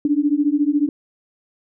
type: beating tone pair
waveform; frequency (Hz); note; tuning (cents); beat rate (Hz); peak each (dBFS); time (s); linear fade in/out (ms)
sine; 285.2 / 299.2; C#4 / D4; +49 / +32; 14; -18; 0.05-0.89; 2
effects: none